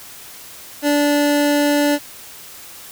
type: tone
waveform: 25% pulse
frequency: 290.9 Hz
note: D4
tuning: 16 cents flat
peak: -10 dBFS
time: 0.82-1.99 s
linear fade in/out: 50 ms
effects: white hiss -38 dBFS RMS until 2.91 s